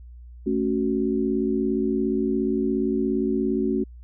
sine chord, F# minor, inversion first, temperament equal with one note detuned, 220 / 277.2 / 371.1 Hz, A3 / C#4 / F#4, 0 / 0 / +5 cents, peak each -25 dBFS, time 0.46-3.84 s, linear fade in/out 10 ms, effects added 60 Hz sine -40 dBFS peak until 4.03 s

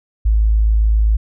sine tone, 53.8 Hz, A1, 38 cents flat, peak -10 dBFS, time 0.25-1.17 s, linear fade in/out 10 ms, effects none

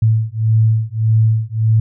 sine beating tone pair, 110 / 111.7 Hz, A2 / A2, 0 / +27 cents, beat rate 1.7 Hz, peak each -14 dBFS, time 0.02-1.8 s, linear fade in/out 5 ms, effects none

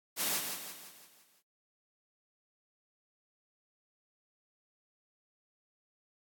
white noise with echo, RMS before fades -32 dBFS, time 0.16-0.41 s, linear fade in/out 50 ms, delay 170 ms, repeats 6, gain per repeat -6 dB, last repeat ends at 1.43 s, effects high-pass 150 Hz 12 dB/octave + AAC 64 kbps

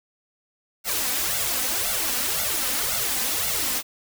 white noise with flanger, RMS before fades -25 dBFS, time 0.84-3.83 s, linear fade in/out 50 ms, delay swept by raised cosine 1.4 to 4 ms, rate 1.9 Hz, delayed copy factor +0.9, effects none

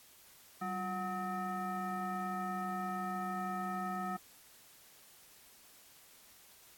sine tone with frequency modulation, 735 Hz, F#5, 12 cents flat, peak -35 dBFS, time 0.61-4.17 s, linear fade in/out 10 ms, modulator 544 Hz, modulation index 1.4, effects white hiss -60 dBFS RMS until 6.77 s + AAC 64 kbps

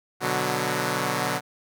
5% pulse chord, B minor, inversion none, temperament equal, 123.47 / 146.83 / 185 Hz, B2 / D3 / F#3, 0 / 0 / 0 cents, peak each -17 dBFS, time 0.2-1.41 s, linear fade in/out 50 ms, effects none

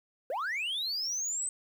sine linear sweep, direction up, 466.2 to 8220 Hz, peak -28 dBFS, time 0.3-1.49 s, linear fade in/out 2 ms, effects tanh soft clip ceiling -30 dBFS + 10-bit

